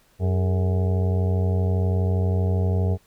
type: harmonic tone with a mistuned harmonic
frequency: 92.5 Hz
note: F#2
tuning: in tune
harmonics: 1 / 2 / 3 / 4 / 5 / 6 / 7 / 8 / 9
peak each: -19 / -29 / -39 / -33 / -33 / -45 / -36 / -42 / -44 dBFS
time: 0.19-2.98 s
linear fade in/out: 50 ms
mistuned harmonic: 4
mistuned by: +150 cents
effects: pink hiss -60 dBFS RMS until 3.06 s